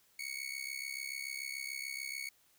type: tone with amplitude modulation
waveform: sawtooth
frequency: 2218 Hz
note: C#7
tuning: in tune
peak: -32 dBFS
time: 0.19-2.29 s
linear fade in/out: 5 ms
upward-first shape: sine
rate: 66.9 Hz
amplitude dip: 85%
effects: white hiss -69 dBFS RMS until 2.58 s